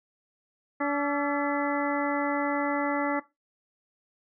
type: harmonic tone with a mistuned harmonic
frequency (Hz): 287.1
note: D4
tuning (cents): -39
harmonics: 1 / 2 / 3 / 4 / 5 / 6 / 7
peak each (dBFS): -28 / -31 / -33 / -34 / -35 / -36 / -36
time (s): 0.8-3.2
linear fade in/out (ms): 10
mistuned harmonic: 5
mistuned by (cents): -100
effects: noise-tail reverb RT60 0.2 s tail -17 dB re dry